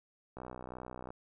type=click train; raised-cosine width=1 ms; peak=-30 dBFS; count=47; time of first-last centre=0.37-1.105 s; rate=62.6 Hz; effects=none